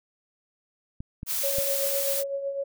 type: clicks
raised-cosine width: 5 ms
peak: -23 dBFS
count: 3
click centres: 1.005 / 1.231 / 1.585 s
type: noise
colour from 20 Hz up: blue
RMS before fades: -28 dBFS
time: 1.26-2.24 s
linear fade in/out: 50 ms
type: tone with tremolo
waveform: sine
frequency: 554.4 Hz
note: C#5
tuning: in tune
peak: -25 dBFS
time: 1.43-2.64 s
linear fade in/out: 10 ms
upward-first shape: triangle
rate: 7.9 Hz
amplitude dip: 60%
effects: none